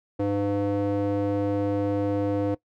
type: tone with band-pass filter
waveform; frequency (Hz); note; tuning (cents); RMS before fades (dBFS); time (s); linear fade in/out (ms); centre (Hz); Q
square; 100.9; G#2; -49; -25; 0.19-2.55; 10; 410; 3
effects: noise-tail reverb RT60 0.1 s tail -19 dB re dry